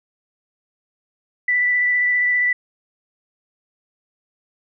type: tone with vibrato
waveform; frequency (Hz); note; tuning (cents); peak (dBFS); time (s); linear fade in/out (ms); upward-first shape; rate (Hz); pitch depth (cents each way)
sine; 1975.5; B6; 0; -15; 1.48-2.53; 5; triangle; 15; 15
effects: none